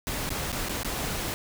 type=noise with dropouts; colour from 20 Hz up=pink; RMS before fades=-31 dBFS; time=0.07-1.34 s; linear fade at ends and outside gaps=0 ms; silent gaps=0.292-0.304 / 0.519-0.527 / 0.686-0.694 / 0.832-0.847 s; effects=none